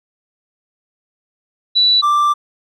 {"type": "tone pair in turn", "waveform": ["sine", "triangle"], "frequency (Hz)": [3951, 1177.5], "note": ["B7", "D6"], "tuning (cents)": [0, 4], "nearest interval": "octave + major sixth", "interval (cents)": 2096, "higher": "first", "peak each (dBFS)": -9, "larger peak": "neither", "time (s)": [[1.75, 2.02], [2.02, 2.34]], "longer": "second", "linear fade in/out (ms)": 20, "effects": []}